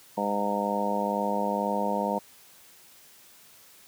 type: harmonic tone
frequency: 102.1 Hz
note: G#2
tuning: 29 cents flat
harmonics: 2 / 3 / 4 / 5 / 6 / 7 / 8 / 9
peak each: -31 / -38 / -38 / -32 / -33 / -34 / -39 / -30 dBFS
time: 0.17-2.19 s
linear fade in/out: 10 ms
effects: white hiss -54 dBFS RMS until 3.87 s + high-pass 60 Hz 12 dB/octave